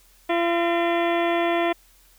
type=harmonic tone with a mistuned harmonic; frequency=341.2 Hz; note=F4; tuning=40 cents flat; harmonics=1 / 2 / 3 / 4 / 5 / 6 / 7 / 8 / 9 / 10; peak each=-23 / -23 / -30 / -34 / -33 / -33 / -34 / -40 / -42 / -38 dBFS; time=0.29-1.73 s; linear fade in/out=10 ms; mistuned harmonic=5; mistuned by=+97 cents; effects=added 42 Hz sine -57 dBFS peak until 2.18 s + white hiss -57 dBFS RMS until 2.18 s